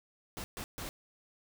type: noise bursts at uneven times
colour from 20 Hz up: pink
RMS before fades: -41 dBFS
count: 3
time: 0.37-0.44 / 0.57-0.64 / 0.78-0.89 s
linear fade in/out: 0 ms
effects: none